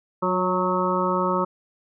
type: harmonic tone with a mistuned harmonic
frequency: 183.7 Hz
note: F#3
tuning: 12 cents flat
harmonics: 1 / 2 / 3 / 5 / 6 / 7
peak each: -27 / -27 / -27 / -27 / -27 / -27 dBFS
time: 0.22-1.45 s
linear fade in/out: 10 ms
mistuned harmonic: 2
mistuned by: -25 cents
effects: none